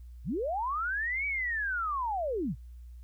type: linear two-way sweep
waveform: sine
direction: up then down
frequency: 91.9 to 2292 to 91.9 Hz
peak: -29 dBFS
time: 0.24-2.56 s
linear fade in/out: 50 ms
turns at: 1.26 s
effects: added 60 Hz sine -44 dBFS peak until 3.03 s + white hiss -74 dBFS RMS until 3.03 s